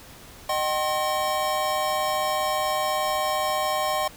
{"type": "tone cluster", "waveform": "square", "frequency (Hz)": [614, 765, 1070], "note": ["D#5", "G5", "C6"], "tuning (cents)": [-23, -42, 38], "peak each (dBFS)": -28, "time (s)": [0.49, 4.08], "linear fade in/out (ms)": 5, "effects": ["pink hiss -46 dBFS RMS until 4.16 s"]}